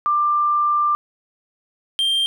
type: tone pair in turn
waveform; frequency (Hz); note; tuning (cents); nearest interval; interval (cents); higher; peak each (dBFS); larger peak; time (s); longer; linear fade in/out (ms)
sine / triangle; 1187 / 3174; D6 / G7; +18 / +21; octave + perfect fourth; 1703; second; -15; neither; 0.06-0.95 / 1.99-2.26; first; 0
effects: none